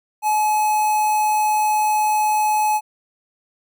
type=tone with notch filter; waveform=square; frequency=852 Hz; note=G#5; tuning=44 cents sharp; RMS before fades=-18 dBFS; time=0.22-2.81 s; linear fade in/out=50 ms; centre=3700 Hz; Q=0.88; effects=none